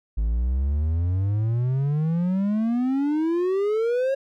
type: exponential sweep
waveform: triangle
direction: up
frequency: 51.91 to 550 Hz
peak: -18 dBFS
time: 0.17-4.15 s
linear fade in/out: 10 ms
effects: none